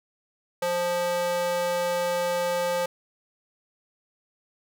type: tone with high-pass filter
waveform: square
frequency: 175.5 Hz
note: F3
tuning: 9 cents sharp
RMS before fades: -26 dBFS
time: 0.62-2.86 s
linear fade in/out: 5 ms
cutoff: 560 Hz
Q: 2.2
effects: none